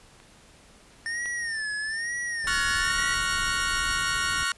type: clicks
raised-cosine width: 0.3 ms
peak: -34 / -25 dBFS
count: 2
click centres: 0.201 / 1.258 s
type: tone with vibrato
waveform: square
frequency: 1809 Hz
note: A6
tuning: 48 cents sharp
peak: -29 dBFS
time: 1.06-3.14 s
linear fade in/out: 0 ms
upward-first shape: sine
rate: 1.1 Hz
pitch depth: 110 cents each way
type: noise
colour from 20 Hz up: brown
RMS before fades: -39 dBFS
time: 2.44-4.44 s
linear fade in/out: 2 ms
type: chord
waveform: sawtooth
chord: Gb major seventh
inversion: second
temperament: equal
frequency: 1108.7 / 1396.9 / 1480 / 1864.7 Hz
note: Db6 / F6 / Gb6 / Bb6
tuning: 0 / 0 / 0 / 0 cents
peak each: -28 / -26 / -26 / -27 dBFS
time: 2.47-4.52 s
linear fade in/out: 2 ms
effects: pink hiss -54 dBFS RMS until 4.57 s + resampled to 24000 Hz